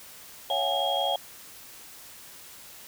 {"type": "tone cluster", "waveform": "sine", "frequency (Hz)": [557, 676, 748, 833, 3267], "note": ["C#5", "E5", "F#5", "G#5", "G#7"], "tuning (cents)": [8, 43, 19, 5, -29], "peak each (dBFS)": [-31, -31, -30, -32, -29], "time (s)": [0.5, 1.16], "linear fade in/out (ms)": 2, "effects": ["white hiss -47 dBFS RMS until 2.87 s"]}